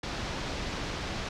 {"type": "low-pass noise", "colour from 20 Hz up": "pink", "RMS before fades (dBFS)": -35, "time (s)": [0.03, 1.29], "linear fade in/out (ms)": 5, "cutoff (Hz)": 5700, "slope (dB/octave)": 24, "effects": []}